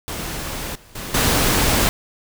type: noise with level steps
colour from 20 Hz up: pink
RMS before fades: -28 / -47 / -30 / -17 dBFS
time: 0.08-1.89 s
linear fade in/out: 0 ms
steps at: 0.75 / 0.95 / 1.14 s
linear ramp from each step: 5 ms
effects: none